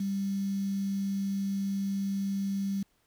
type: tone with quantisation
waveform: sine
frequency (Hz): 196.7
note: G3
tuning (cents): +6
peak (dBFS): -28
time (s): 0-2.83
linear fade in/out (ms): 5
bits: 8
effects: pink hiss -71 dBFS RMS until 3.06 s